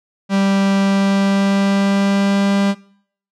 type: tone with pitch glide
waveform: 45% pulse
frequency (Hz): 196.1 to 198.72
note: G3 to G3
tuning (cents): +1 to +24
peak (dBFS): -13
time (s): 0.29-2.75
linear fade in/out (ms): 50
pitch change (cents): +23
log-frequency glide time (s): 0.76-2.49
effects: noise-tail reverb RT60 0.6 s tail -21 dB re dry + low-pass 6000 Hz 12 dB/octave